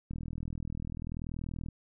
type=click train; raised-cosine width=5 ms; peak=-26 dBFS; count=65; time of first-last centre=0.11-1.686 s; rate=40.6 Hz; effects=none